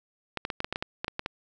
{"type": "clicks", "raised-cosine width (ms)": 0.3, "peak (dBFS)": -14, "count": 12, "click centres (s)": [0.373, 0.451, 0.502, 0.604, 0.645, 0.726, 0.759, 0.825, 1.045, 1.081, 1.194, 1.261], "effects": []}